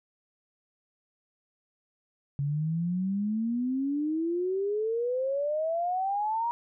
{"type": "exponential sweep", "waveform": "sine", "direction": "up", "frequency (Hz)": [138.9, 956], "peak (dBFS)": -26, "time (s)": [2.39, 6.51], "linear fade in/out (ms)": 0, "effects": []}